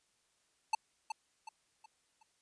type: tone with echo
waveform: square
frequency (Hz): 880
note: A5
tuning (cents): 0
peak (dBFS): -28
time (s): 0.73-0.75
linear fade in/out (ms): 5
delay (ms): 370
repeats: 4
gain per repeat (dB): -8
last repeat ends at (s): 2.23
effects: white hiss -75 dBFS RMS until 2.41 s + resampled to 22050 Hz